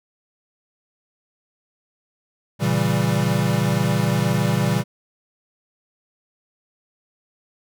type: chord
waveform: square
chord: A# diminished seventh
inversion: none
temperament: equal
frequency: 116.54 / 138.59 / 164.81 / 196 Hz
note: A#2 / C#3 / E3 / G3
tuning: 0 / 0 / 0 / 0 cents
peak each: -24 dBFS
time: 2.59-4.84 s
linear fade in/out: 50 ms
effects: none